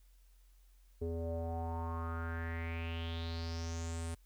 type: tone with low-pass filter sweep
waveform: square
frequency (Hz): 82.9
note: E2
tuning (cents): +10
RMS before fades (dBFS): -39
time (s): 1.01-4.15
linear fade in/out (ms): 10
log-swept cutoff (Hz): 430 to 9400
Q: 5.7
effects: added 44 Hz sine -60 dBFS peak until 4.25 s + white hiss -74 dBFS RMS until 4.25 s